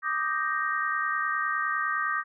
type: chord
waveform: sine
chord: Eb major seventh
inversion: third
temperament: equal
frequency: 1174.7 / 1244.5 / 1568 / 1864.7 Hz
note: D6 / Eb6 / G6 / Bb6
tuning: 0 / 0 / 0 / 0 cents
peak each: -31 dBFS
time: 0.02-2.24 s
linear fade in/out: 50 ms
effects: none